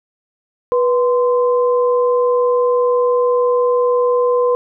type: tone pair together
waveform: sine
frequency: 490.1 / 1036 Hz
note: B4 / C6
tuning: -13 / -17 cents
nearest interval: octave + minor second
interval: 1296 cents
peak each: -12 / -20 dBFS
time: 0.72-4.55 s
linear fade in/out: 0 ms
effects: none